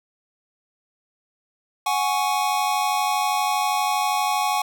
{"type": "chord", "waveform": "square", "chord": "F# suspended second", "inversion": "none", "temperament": "just", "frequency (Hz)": [740, 832.5, 1110], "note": ["F#5", "G#5", "C#6"], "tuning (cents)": [0, 4, 2], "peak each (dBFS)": [-26, -24, -26], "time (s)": [1.86, 4.62], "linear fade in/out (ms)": 5, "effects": []}